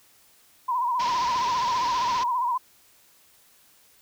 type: tone with vibrato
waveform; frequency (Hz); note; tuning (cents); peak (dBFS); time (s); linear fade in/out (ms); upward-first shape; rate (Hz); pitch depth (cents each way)
sine; 985; B5; -5; -22; 0.68-2.58; 10; sine; 15; 87
type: low-pass noise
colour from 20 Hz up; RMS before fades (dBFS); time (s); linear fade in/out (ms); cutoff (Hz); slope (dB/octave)
white; -35; 0.99-2.24; 10; 5800; 48
effects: white hiss -58 dBFS RMS until 4.01 s